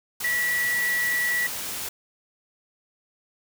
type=tone in noise; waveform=sine; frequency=1944 Hz; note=B6; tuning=28 cents flat; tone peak=-22 dBFS; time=0.24-1.47 s; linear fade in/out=5 ms; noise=white; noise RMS=-32 dBFS; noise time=0.2-1.89 s; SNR=+7 dB; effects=none